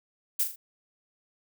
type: noise with echo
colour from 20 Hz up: violet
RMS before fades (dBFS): -25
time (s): 0.39-0.44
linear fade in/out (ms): 10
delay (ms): 40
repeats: 3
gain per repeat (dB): -7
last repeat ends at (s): 0.56
effects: none